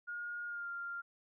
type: tone with pitch glide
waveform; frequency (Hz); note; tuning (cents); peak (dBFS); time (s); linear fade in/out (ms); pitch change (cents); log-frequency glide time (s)
sine; 1428 to 1393.8; F6 to F6; +38 to -4; -39; 0.07-1.02; 20; -42; 0.46-0.68
effects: none